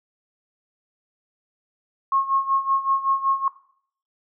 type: tone with tremolo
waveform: sine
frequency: 1085 Hz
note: C#6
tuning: 37 cents flat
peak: -16 dBFS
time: 2.12-3.48 s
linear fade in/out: 2 ms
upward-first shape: sine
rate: 5.3 Hz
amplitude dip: 80%
effects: noise-tail reverb RT60 0.6 s tail -17 dB re dry